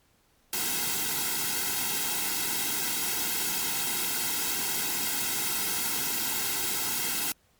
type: noise with comb filter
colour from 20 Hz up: white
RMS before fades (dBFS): -29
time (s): 0.53-7.32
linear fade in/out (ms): 2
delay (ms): 1.7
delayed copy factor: -0.95
effects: pink hiss -66 dBFS RMS until 7.59 s + MP3 96 kbps